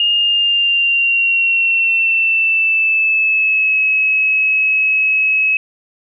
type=tone with pitch glide; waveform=sine; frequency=2835 to 2570 Hz; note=F7 to E7; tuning=+25 to -45 cents; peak=-11 dBFS; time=0-5.57 s; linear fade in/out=2 ms; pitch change=-170 cents; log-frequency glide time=0.1-3.79 s; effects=none